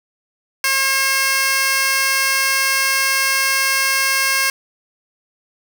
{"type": "tone with high-pass filter", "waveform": "15% pulse", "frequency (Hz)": 538, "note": "C5", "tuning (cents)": 48, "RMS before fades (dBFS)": -17, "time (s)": [0.64, 4.5], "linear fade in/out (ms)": 2, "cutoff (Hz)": 1900, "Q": 0.7, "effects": []}